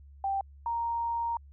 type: tone pair in turn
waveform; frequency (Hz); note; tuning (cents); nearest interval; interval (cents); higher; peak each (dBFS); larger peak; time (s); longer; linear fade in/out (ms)
sine; 784 / 932.3; G5 / A#5; 0 / 0; minor third; 300; second; -27 / -28; first; 0.24-0.41 / 0.66-1.37; second; 2
effects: added 70 Hz sine -49 dBFS peak until 1.52 s